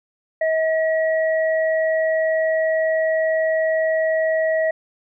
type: tone pair together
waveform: sine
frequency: 639 / 1914.8 Hz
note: D#5 / A#6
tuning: +46 / +46 cents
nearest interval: octave + perfect fifth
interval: 1900 cents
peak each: -17 / -25 dBFS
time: 0.41-4.71 s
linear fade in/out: 5 ms
effects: none